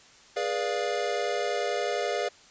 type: chord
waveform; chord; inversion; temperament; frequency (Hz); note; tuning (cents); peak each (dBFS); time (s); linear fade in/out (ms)
square; G# diminished seventh; none; equal with one note detuned; 415.3 / 486.8 / 587.3 / 698.5; G#4 / B4 / D5 / F5; 0 / -25 / 0 / 0; -33; 0.36-2.29; 10
effects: white hiss -54 dBFS RMS until 2.5 s + resampled to 16000 Hz